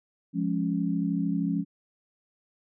sine chord, Db major, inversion first, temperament equal, 174.61 / 207.7 / 277.2 Hz, F3 / Ab3 / Db4, 0 / 0 / 0 cents, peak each -28 / -30 / -29 dBFS, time 0.33-1.65 s, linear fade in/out 50 ms, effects none

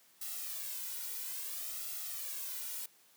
blue noise with flanger, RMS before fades -41 dBFS, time 0.21-2.86 s, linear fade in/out 5 ms, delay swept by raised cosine 1.5 to 2.09 ms, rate 0.59 Hz, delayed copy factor +0.8, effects white hiss -65 dBFS RMS until 3.16 s + high-pass 150 Hz 12 dB/octave

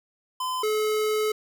square tone pair in turn, 1021 / 429.3 Hz, C6 / A4, -43 / -43 cents, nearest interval octave + minor third, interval 1500 cents, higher first, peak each -27 / -23 dBFS, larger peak second, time 0.4-0.63 / 0.63-1.32 s, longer second, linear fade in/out 5 ms, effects none

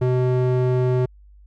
square tone with band-pass filter, 126.3 Hz, B2, 39 cents sharp, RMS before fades -19 dBFS, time 0.01-1.06 s, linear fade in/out 10 ms, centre 300 Hz, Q 1.1, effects added 50 Hz sine -45 dBFS peak until 1.46 s

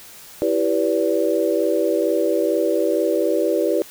sine chord, E minor seventh, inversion none, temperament equal with one note detuned, 329.6 / 392 / 493.9 / 578.2 Hz, E4 / G4 / B4 / D5, 0 / 0 / 0 / -27 cents, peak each -22 dBFS, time 0.42-3.82 s, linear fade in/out 0 ms, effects white hiss -42 dBFS RMS until 3.9 s

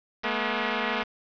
5% pulse tone pair together, 214.3 / 240.5 Hz, A3 / B3, -45 / -46 cents, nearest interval major second, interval 199 cents, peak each -17 dBFS, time 0.23-1.04 s, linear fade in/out 20 ms, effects resampled to 11025 Hz + 7-bit

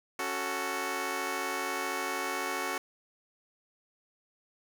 10% pulse chord, F# minor, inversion second, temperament just, 277.5 / 370 / 444 Hz, C#4 / F#4 / A4, +2 / 0 / +16 cents, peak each -30 / -27 / -29 dBFS, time 0.19-2.78 s, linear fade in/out 2 ms, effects none

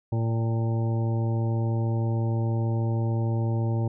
harmonic tone with a mistuned harmonic, 113.7 Hz, A#2, 43 cents flat, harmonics 1 / 2 / 3 / 4 / 5 / 7 / 8, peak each -23 / -34 / -34 / -41 / -39 / -41 / -44 dBFS, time 0.12-3.88 s, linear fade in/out 5 ms, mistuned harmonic 5, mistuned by +26 cents, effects none

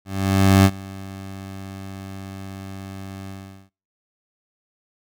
20% pulse tone with ADSR envelope, 96.5 Hz, G2, 27 cents flat, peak -5 dBFS, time 0.05-3.7 s, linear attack 600 ms, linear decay 53 ms, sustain -23 dB, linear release 410 ms, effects noise-tail reverb RT60 0.4 s tail -26 dB re dry

